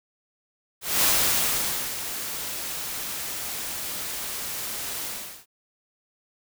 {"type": "noise with ADSR envelope", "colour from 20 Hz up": "white", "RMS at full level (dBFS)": -20, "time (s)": [0.81, 5.46], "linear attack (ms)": 220, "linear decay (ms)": 890, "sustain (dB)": -12, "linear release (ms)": 390, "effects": []}